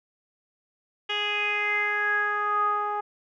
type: tone with low-pass filter sweep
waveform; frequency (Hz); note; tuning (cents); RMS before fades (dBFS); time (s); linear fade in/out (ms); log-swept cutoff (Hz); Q
10% pulse; 415.3; G#4; 0; -26; 1.09-3.01; 10; 3100 to 1000; 6.7
effects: none